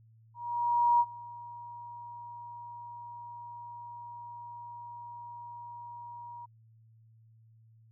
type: tone with ADSR envelope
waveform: sine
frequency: 953 Hz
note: A#5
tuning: 38 cents sharp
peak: -20 dBFS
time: 0.34-6.46 s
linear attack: 660 ms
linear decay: 49 ms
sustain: -22 dB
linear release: 11 ms
effects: added 112 Hz sine -57 dBFS peak until 7.91 s